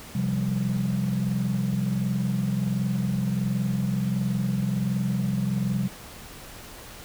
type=chord; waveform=sine; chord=C suspended fourth; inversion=none; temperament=equal; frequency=130.81 / 174.61 / 196 Hz; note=C3 / F3 / G3; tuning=0 / 0 / 0 cents; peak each=-26 / -28 / -25 dBFS; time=0.15-5.88 s; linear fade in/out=5 ms; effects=tanh soft clip ceiling -17 dBFS + pink hiss -43 dBFS RMS until 7.04 s